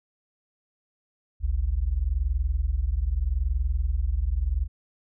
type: tone pair together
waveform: sine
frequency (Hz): 50.2 / 71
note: G1 / C#2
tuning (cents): +42 / +42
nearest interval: tritone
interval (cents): 600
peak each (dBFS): -25 / -25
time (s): 1.4-4.68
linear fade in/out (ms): 50
effects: none